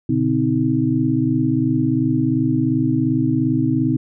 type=tone cluster; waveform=sine; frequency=118.4 / 141.2 / 258.4 / 315.8 Hz; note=A#2 / C#3 / C4 / D#4; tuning=+27 / +32 / -21 / +26 cents; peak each=-23 / -22 / -19 / -20 dBFS; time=0.09-3.97 s; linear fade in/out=5 ms; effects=none